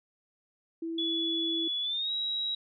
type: tone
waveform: sine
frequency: 329.6 Hz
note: E4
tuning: in tune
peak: -32 dBFS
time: 0.82-1.68 s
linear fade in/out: 5 ms
type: tone with pitch glide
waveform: sine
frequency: 3413 to 3853 Hz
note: G#7 to B7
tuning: +47 to -44 cents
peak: -29 dBFS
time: 0.98-2.55 s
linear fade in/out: 5 ms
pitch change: +209 cents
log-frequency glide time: 1.82-2.12 s
effects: none